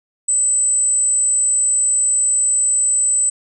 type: tone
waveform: sine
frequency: 8040 Hz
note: B8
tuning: 30 cents sharp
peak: -13 dBFS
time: 0.28-3.3 s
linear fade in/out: 10 ms
effects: none